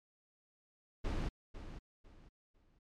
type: noise with echo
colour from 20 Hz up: brown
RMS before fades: -36 dBFS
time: 1.04-1.29 s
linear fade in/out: 10 ms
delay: 500 ms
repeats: 3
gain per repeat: -11 dB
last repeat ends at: 2.79 s
effects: low-pass 6000 Hz 12 dB/octave + MP3 96 kbps